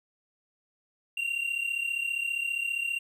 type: tone pair together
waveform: triangle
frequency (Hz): 2736 / 2771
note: F7 / F7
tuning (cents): -36 / -14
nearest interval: unison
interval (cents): 22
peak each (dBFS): -32 / -28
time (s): 1.17-2.99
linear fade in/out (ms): 5
effects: none